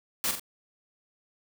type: noise with echo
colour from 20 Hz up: white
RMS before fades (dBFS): -28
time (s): 0.24-0.31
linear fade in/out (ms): 0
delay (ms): 43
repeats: 2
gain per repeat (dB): -6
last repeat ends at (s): 0.396
effects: none